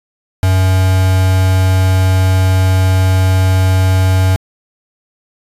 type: tone with quantisation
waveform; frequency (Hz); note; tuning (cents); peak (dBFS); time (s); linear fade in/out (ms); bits
triangle; 93.8; F#2; +24; -6; 0.43-4.36; 0; 3
effects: resampled to 32000 Hz